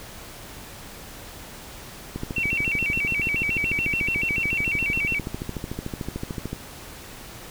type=click train; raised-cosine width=3 ms; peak=-16 dBFS; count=60; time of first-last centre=2.16-6.53 s; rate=13.5 Hz
type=tone with vibrato; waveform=sine; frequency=2489 Hz; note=D#7; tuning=in tune; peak=-22 dBFS; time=2.36-5.19 s; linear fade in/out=5 ms; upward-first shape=square; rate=7 Hz; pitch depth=150 cents each way
effects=pink hiss -41 dBFS RMS until 7.5 s